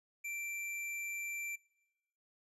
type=tone; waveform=square; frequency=2349 Hz; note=D7; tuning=in tune; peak=-40 dBFS; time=0.24-1.56 s; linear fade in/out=10 ms; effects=noise-tail reverb RT60 0.9 s tail -21 dB re dry + resampled to 32000 Hz